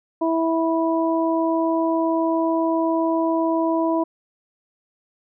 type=harmonic tone; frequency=327.4 Hz; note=E4; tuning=12 cents flat; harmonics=1 / 2 / 3; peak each=-20 / -23 / -25 dBFS; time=0.21-4.04 s; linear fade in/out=10 ms; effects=none